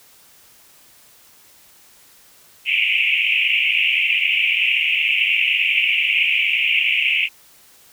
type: band-pass noise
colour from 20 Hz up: white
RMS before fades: -18 dBFS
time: 2.65-7.29 s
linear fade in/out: 50 ms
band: 2200 to 2900 Hz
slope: 96 dB/octave
effects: white hiss -50 dBFS RMS until 7.92 s